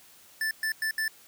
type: tone bursts at uneven times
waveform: square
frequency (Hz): 1760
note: A6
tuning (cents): 0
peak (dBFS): -27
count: 4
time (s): 0.41-0.51 / 0.63-0.72 / 0.82-0.91 / 0.98-1.08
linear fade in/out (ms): 2
effects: white hiss -55 dBFS RMS until 1.27 s + high-pass 60 Hz 12 dB/octave